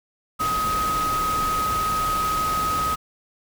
sine tone in noise, 1262 Hz, D#6, 24 cents sharp, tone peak -21 dBFS, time 0.39-2.96 s, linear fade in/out 20 ms, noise pink, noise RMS -30 dBFS, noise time 0.39-2.96 s, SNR +6 dB, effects none

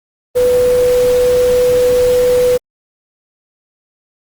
sine tone in noise, 496.2 Hz, B4, 8 cents sharp, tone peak -8 dBFS, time 0.35-2.58 s, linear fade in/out 20 ms, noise pink, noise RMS -25 dBFS, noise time 0.35-2.58 s, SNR +14 dB, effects Opus 24 kbps

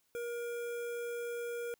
square tone with notch filter, 474.8 Hz, A#4, 32 cents sharp, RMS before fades -39 dBFS, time 0.15-1.74 s, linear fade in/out 0 ms, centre 4400 Hz, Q 0.98, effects white hiss -75 dBFS RMS until 1.79 s

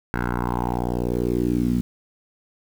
10% pulse tone with low-pass filter sweep, 60.3 Hz, B1, 41 cents flat, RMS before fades -23 dBFS, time 0.14-1.81 s, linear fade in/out 0 ms, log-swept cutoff 1600 to 220 Hz, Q 3.3, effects 7-bit

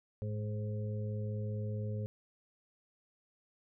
harmonic tone with a mistuned harmonic, 105.6 Hz, G#2, 29 cents sharp, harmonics 1 / 2 / 4 / 5, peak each -35 / -44 / -47 / -47 dBFS, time 0.22-2.06 s, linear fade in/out 0 ms, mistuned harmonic 1, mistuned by +18 cents, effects none

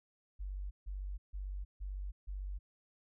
sine tone bursts, 48.1 Hz, G1, 32 cents flat, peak -38 dBFS, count 5, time 0.39-2.59 s, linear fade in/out 20 ms, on 320 ms, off 150 ms, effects none

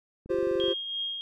click train, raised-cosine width 3 ms, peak -33 dBFS, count 11, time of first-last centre 0.26-0.682 s, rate 23.7 Hz
triangle chord, F suspended second, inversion none, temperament equal, 349.2 / 392 / 523.3 Hz, F4 / G4 / C5, 0 / 0 / 0 cents, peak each -27 dBFS, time 0.29-0.74 s, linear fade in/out 20 ms
sine tone with tremolo, 3246 Hz, G#7, 40 cents flat, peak -28 dBFS, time 0.6-1.21 s, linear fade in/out 0 ms, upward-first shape triangle, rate 3 Hz, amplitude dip 50%
effects none

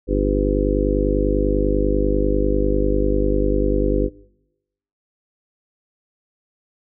harmonic tone, 50.1 Hz, G1, 38 cents sharp, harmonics 1 / 2 / 3 / 4 / 5 / 6 / 7 / 8 / 10, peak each -19 / -30 / -31 / -31 / -27 / -23 / -26 / -24 / -24 dBFS, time 0.07-4.1 s, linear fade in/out 50 ms, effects noise-tail reverb RT60 0.9 s tail -23 dB re dry

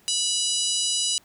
harmonic tone with a mistuned harmonic, 987.8 Hz, B5, in tune, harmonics 3 / 4 / 5 / 6 / 7 / 8 / 9 / 10, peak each -28 / -29 / -30 / -31 / -31 / -32 / -33 / -33 dBFS, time 0.08-1.18 s, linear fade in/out 0 ms, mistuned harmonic 3, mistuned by -21 cents, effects pink hiss -58 dBFS RMS until 1.24 s + high-pass 60 Hz 12 dB/octave

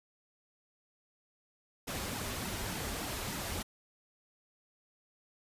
pink noise with flanger, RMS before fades -38 dBFS, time 1.87-3.63 s, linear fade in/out 10 ms, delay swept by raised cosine 1.7 to 6.8 ms, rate 3.4 Hz, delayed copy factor -0.7, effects resampled to 32000 Hz

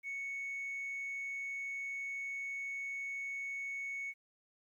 sine tone, 2217 Hz, C#7, in tune, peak -36 dBFS, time 0.03-4.14 s, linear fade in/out 50 ms, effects tanh soft clip ceiling -36 dBFS + 12-bit

